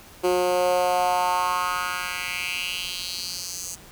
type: tone with high-pass filter sweep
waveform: 10% pulse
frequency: 180 Hz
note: F#3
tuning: 47 cents flat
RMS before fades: -25 dBFS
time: 0.23-3.76 s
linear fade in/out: 20 ms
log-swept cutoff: 360 to 6900 Hz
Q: 3.3
effects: pink hiss -47 dBFS RMS until 3.91 s